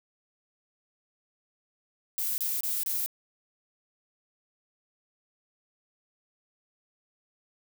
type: noise bursts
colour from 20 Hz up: violet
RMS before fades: -30 dBFS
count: 4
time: 2.18-3.061 s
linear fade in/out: 0 ms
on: 200 ms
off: 27 ms
effects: none